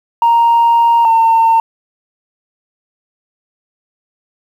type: tone pair in turn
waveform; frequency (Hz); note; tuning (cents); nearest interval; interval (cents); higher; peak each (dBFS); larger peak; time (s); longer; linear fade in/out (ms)
sine; 932.3 / 907.3; A#5 / A#5; 0 / -47; unison; 47; first; -5 / -5; neither; 0.22-1.05 / 1.05-1.6; first; 2
effects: tanh soft clip ceiling -4 dBFS + 7-bit